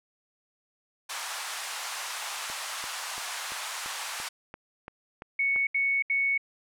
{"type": "band-pass noise", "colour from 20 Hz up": "pink", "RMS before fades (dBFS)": -36, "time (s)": [1.09, 4.29], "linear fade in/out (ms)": 10, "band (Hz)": [820, 11000], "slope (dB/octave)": 24}
{"type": "click train", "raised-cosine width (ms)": 0.5, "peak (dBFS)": -25, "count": 10, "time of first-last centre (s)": [2.5, 5.561], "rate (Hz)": 2.94}
{"type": "tone bursts", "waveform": "sine", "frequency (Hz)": 2217, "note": "C#7", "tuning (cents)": 0, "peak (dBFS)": -23, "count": 3, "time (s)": [5.39, 6.378], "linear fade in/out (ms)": 5, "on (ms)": 280, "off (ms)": 74}
{"effects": []}